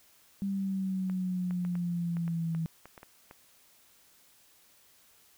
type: exponential sweep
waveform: sine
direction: down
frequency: 197.8 to 162.4 Hz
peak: -29 dBFS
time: 0.42-2.66 s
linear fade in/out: 0 ms
type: clicks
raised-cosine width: 0.5 ms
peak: -32 dBFS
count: 11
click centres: 1.098 / 1.509 / 1.65 / 1.754 / 2.169 / 2.279 / 2.549 / 2.856 / 2.978 / 3.031 / 3.311 s
effects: white hiss -62 dBFS RMS until 5.37 s